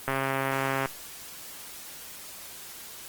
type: click train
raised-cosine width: 0.5 ms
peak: -12 dBFS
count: 106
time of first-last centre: 0.08-0.858 s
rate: 135 Hz
effects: white hiss -43 dBFS RMS until 3.08 s + Opus 24 kbps